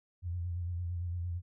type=tone with vibrato; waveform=sine; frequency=87.31 Hz; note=F2; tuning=in tune; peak=-33 dBFS; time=0.22-1.42 s; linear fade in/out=50 ms; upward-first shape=sine; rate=8.8 Hz; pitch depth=47 cents each way; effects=none